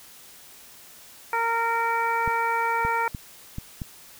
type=harmonic tone; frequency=461.1 Hz; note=A#4; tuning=19 cents flat; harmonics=1 / 2 / 3 / 4 / 5; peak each=-32 / -24 / -28 / -33 / -32 dBFS; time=1.33-3.08 s; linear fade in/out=2 ms
type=clicks; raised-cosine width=5 ms; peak=-19 dBFS; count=5; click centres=2.277 / 2.85 / 3.148 / 3.584 / 3.818 s
effects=white hiss -48 dBFS RMS until 4.19 s